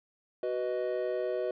triangle chord, B major, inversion second, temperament equal with one note detuned, 373.2 / 493.9 / 622.3 Hz, F#4 / B4 / D#5, +15 / 0 / 0 cents, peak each -32 dBFS, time 0.43-1.51 s, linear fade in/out 2 ms, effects resampled to 11025 Hz

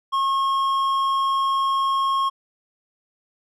sine tone with hard clipping, 1084 Hz, C#6, 39 cents flat, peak -20 dBFS, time 0.12-2.3 s, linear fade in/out 20 ms, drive 6 dB, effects none

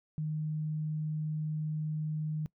sine tone, 154.2 Hz, D#3, 15 cents flat, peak -31 dBFS, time 0.18-2.46 s, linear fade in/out 0 ms, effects noise-tail reverb RT60 0.1 s tail -22 dB re dry

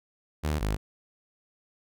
sawtooth tone pair in turn, 75.7 / 51.83 Hz, D#2 / G#1, -47 / -3 cents, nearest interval perfect fifth, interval 656 cents, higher first, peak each -22 dBFS, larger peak neither, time 0.43-0.6 / 0.6-0.77 s, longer neither, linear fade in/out 20 ms, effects none

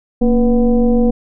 sine tone with frequency modulation, 232.7 Hz, A#3, 3 cents flat, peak -9 dBFS, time 0.21-1.11 s, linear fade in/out 10 ms, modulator 256 Hz, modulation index 1, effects none

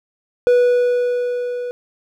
triangle tone with level ramp, 490 Hz, B4, 14 cents flat, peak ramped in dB -7 to -21 dBFS, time 0.47-1.71 s, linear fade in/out 0 ms, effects none

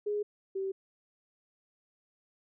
sine tone pair in turn, 415.3 / 386 Hz, G#4 / G4, 0 / -27 cents, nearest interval minor second, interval 127 cents, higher first, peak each -29 / -31 dBFS, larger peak first, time 0.06-0.23 / 0.55-0.72 s, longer neither, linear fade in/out 10 ms, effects none

